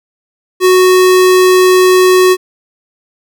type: tone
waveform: square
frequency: 369.1 Hz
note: F#4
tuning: 4 cents flat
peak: -5 dBFS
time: 0.6-2.37 s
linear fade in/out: 50 ms
effects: none